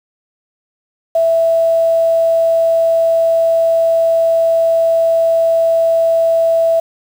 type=tone with quantisation; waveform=sine; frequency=660 Hz; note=E5; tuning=2 cents sharp; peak=-9 dBFS; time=1.15-6.8 s; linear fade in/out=5 ms; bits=6; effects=none